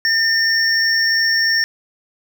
triangle tone pair together, 1807 / 5484 Hz, A6 / F8, +46 / -32 cents, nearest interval octave + perfect fifth, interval 1922 cents, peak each -14 / -16 dBFS, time 0.05-1.64 s, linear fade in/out 0 ms, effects none

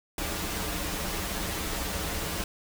pink noise with comb filter, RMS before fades -32 dBFS, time 0.18-2.44 s, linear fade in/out 2 ms, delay 8 ms, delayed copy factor -0.7, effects none

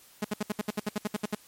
sawtooth tone bursts, 210 Hz, G#3, 19 cents sharp, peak -23 dBFS, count 13, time 0.22-1.35 s, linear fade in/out 5 ms, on 26 ms, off 66 ms, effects white hiss -56 dBFS RMS until 1.47 s + MP3 64 kbps

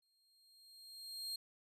40% pulse tone with exponential growth, 4221 Hz, C8, 14 cents sharp, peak -38 dBFS, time 0.02-1.36 s, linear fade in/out 5 ms, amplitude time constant 290 ms, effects resampled to 32000 Hz

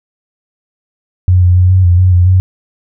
sine tone with pitch steps, 91 / 89.4 / 90.9 / 93.2 / 88 / 92.1 / 88.9 / 92.8 Hz, F#2 / F2 / F#2 / F#2 / F2 / F#2 / F2 / F#2, -28 / +41 / -30 / +13 / +14 / -7 / +31 / +6 cents, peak -4 dBFS, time 1.28-2.4 s, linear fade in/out 0 ms, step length 140 ms, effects none

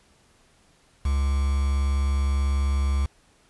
triangle tone with quantisation, 69.3 Hz, C#2, in tune, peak -18 dBFS, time 1.05-3.06 s, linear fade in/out 5 ms, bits 6, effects pink hiss -60 dBFS RMS until 3.49 s + resampled to 24000 Hz

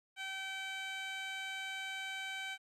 15% pulse tone with band-pass filter, 770 Hz, G5, 31 cents flat, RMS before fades -42 dBFS, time 0.16-2.58 s, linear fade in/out 50 ms, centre 2600 Hz, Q 0.75, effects resampled to 32000 Hz + 12-bit

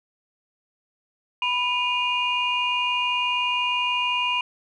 sine tone cluster, 987 / 2458 / 2826 Hz, B5 / D#7 / F7, -1 / -22 / +20 cents, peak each -25 dBFS, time 1.42-4.41 s, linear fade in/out 2 ms, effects tanh soft clip ceiling -12 dBFS

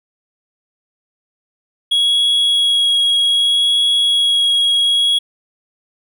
triangle tone with vibrato, 3322 Hz, G#7, in tune, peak -10 dBFS, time 1.91-5.19 s, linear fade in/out 10 ms, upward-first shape sine, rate 0.64 Hz, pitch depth 9 cents each way, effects none

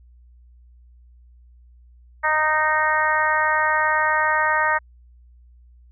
harmonic tone, 309.2 Hz, D#4, 11 cents flat, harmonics 2 / 3 / 4 / 5 / 6 / 7, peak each -27 / -22 / -24 / -24 / -22 / -32 dBFS, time 2.23-4.79 s, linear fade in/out 20 ms, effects added 60 Hz sine -47 dBFS peak until 5.91 s

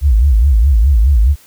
sine tone with vibrato, 61.74 Hz, B1, in tune, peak -6 dBFS, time 0.01-1.36 s, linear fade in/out 50 ms, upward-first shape sine, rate 4.8 Hz, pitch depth 290 cents each way, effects white hiss -45 dBFS RMS until 1.46 s

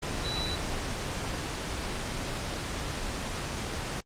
sine tone in noise, 3951 Hz, B7, in tune, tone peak -33 dBFS, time 0.24-0.56 s, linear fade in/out 10 ms, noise pink, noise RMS -32 dBFS, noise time 0.02-4.01 s, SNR -4 dB, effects low-pass 7000 Hz 12 dB/octave + Opus 24 kbps

